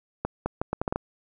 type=accelerating click train; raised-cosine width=1 ms; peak=-12 dBFS; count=8; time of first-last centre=0.25-0.96 s; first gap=210 ms; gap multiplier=0.74; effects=none